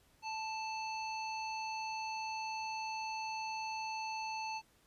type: harmonic tone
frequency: 880 Hz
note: A5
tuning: in tune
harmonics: 1 / 3 / 5 / 7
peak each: -39 / -44 / -48 / -54 dBFS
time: 0.22-4.62 s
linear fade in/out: 50 ms
effects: pink hiss -69 dBFS RMS until 4.86 s + resampled to 32000 Hz